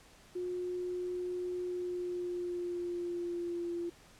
sine tone with pitch glide, 359.5 to 344.1 Hz, F#4 to F4, -50 to -26 cents, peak -34 dBFS, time 0.35-3.9 s, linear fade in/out 10 ms, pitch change -76 cents, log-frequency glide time 1.6-3.74 s, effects pink hiss -59 dBFS RMS until 4.19 s + low-pass 10000 Hz 12 dB/octave

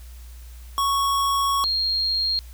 square / sine tone pair in turn, 1108.7 / 4232 Hz, C#6 / C8, 0 / +19 cents, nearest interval octave + major seventh, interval 2319 cents, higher second, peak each -20 dBFS, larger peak neither, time 0.78-1.64 / 1.64-2.39 s, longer first, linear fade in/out 0 ms, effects added 60 Hz sine -38 dBFS peak until 2.53 s + white hiss -52 dBFS RMS until 2.53 s

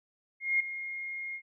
sine tone with ADSR envelope, 2139 Hz, C7, 38 cents sharp, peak -22 dBFS, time 0.4-1.42 s, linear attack 200 ms, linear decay 6 ms, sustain -13 dB, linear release 73 ms, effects none

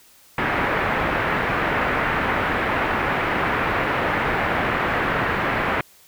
white low-pass noise, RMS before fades -22 dBFS, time 0.38-5.81 s, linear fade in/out 2 ms, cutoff 2000 Hz, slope 24 dB/octave, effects white hiss -52 dBFS RMS until 6.07 s

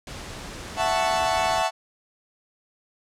pink noise, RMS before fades -37 dBFS, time 0.07-1.62 s, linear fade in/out 2 ms
40% pulse chord, F# minor seventh, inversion third, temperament equal with one note detuned, 661.2 / 740 / 880 / 1108.7 Hz, E5 / F#5 / A5 / C#6, +5 / 0 / 0 / 0 cents, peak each -25 / -25 / -25 / -29 dBFS, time 0.76-1.71 s, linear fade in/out 50 ms
effects low-pass 8000 Hz 12 dB/octave

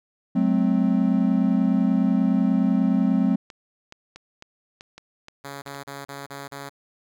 triangle chord, F# diminished, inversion none, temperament equal with one note detuned, 185 / 215 / 261.6 Hz, F#3 / A3 / C4, 0 / -40 / 0 cents, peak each -20 dBFS, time 0.35-3.36 s, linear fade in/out 10 ms
clicks, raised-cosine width 0.2 ms, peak -24 dBFS, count 9, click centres 3.502 / 3.924 / 4.16 / 4.424 / 4.809 / 4.98 / 5.284 / 5.677 / 5.747 s
5% pulse tone bursts, 140 Hz, C#3, 18 cents sharp, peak -23 dBFS, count 6, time 5.44-6.695 s, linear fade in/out 10 ms, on 180 ms, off 35 ms
effects none

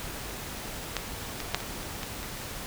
clicks, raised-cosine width 0.2 ms, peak -10 / -16 / -6 / -20 / -22 / -17 / -22 / -23 dBFS, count 8, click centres 0.967 / 1.403 / 1.546 / 1.604 / 1.83 / 2.032 / 2.23 / 2.373 s, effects pink hiss -38 dBFS RMS until 2.66 s

